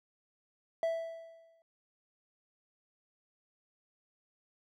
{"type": "tone with exponential decay", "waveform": "triangle", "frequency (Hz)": 659.3, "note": "E5", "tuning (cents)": 0, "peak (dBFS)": -25, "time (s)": [0.83, 1.62], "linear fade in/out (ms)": 1, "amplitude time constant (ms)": 170, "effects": []}